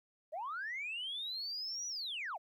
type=linear two-way sweep; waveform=sine; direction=up then down; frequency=570 to 5920 to 570 Hz; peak=-37 dBFS; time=0.32-2.38 s; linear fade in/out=20 ms; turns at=1.87 s; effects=tanh soft clip ceiling -34 dBFS + 13-bit